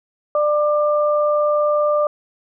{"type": "tone pair together", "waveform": "sine", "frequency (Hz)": [595, 1190], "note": ["D5", "D6"], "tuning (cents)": [22, 22], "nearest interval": "octave", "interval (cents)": 1200, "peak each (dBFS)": [-15, -21], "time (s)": [0.35, 2.07], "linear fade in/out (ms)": 2, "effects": []}